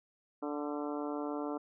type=harmonic tone with a mistuned harmonic; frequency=146.83 Hz; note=D3; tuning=in tune; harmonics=2 / 3 / 4 / 5 / 6 / 7 / 8 / 9; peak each=-37 / -41 / -43 / -45 / -47 / -48 / -49 / -50 dBFS; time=0.42-1.58 s; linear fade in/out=10 ms; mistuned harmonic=9; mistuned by=+34 cents; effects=none